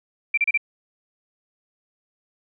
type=tone bursts; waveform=sine; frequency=2352 Hz; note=D7; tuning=2 cents sharp; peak=-16 dBFS; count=4; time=0.34-0.576 s; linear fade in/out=5 ms; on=35 ms; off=32 ms; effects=none